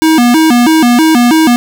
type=tone with vibrato; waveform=square; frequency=277.2 Hz; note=C#4; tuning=in tune; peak=-5 dBFS; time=0.02-1.56 s; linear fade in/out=0 ms; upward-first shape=square; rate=3.1 Hz; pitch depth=240 cents each way; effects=none